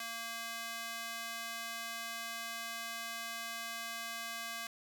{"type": "tone with high-pass filter", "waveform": "square", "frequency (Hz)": 230, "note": "A#3", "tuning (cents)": -23, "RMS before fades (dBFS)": -42, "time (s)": [0, 4.67], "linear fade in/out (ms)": 2, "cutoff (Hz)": 1300, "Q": 0.73, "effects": ["10-bit"]}